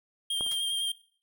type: tone with vibrato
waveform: square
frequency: 3200 Hz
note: G7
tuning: 35 cents sharp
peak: -28 dBFS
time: 0.3-0.92 s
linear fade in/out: 5 ms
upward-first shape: sine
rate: 9.8 Hz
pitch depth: 22 cents each way
type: clicks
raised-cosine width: 1 ms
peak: -24 / -33 dBFS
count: 2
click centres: 0.409 / 0.464 s
type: noise with exponential decay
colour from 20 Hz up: white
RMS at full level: -37 dBFS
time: 0.51-0.62 s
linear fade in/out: 5 ms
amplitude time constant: 22 ms
effects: noise-tail reverb RT60 0.5 s tail -19 dB re dry